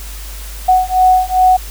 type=beating tone pair; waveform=sine; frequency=740 / 742.5 Hz; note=F#5 / F#5; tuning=0 / +6 cents; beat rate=2.5 Hz; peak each=-11 dBFS; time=0.68-1.57 s; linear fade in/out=10 ms; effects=added 50 Hz sine -26 dBFS peak until 1.7 s + white hiss -33 dBFS RMS until 1.7 s